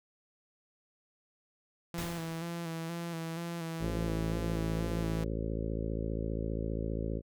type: tone with vibrato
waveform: sawtooth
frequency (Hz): 167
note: E3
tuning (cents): +23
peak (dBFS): -32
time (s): 1.94-5.24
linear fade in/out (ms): 0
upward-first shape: square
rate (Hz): 2.1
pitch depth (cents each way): 31
type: noise with exponential decay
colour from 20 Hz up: pink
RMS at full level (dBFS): -38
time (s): 1.98-2.72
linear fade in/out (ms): 1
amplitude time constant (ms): 160
type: harmonic tone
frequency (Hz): 55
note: A1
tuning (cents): 0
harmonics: 1 / 2 / 3 / 4 / 5 / 6 / 7 / 8 / 9 / 10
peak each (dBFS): -36 / -39 / -41 / -42 / -43 / -44 / -44 / -45 / -46 / -46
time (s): 3.79-7.22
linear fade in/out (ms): 50
effects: none